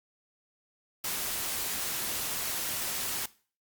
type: noise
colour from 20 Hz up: white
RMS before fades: -33 dBFS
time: 1.04-3.26 s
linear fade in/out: 5 ms
effects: noise-tail reverb RT60 0.4 s tail -19 dB re dry + Opus 48 kbps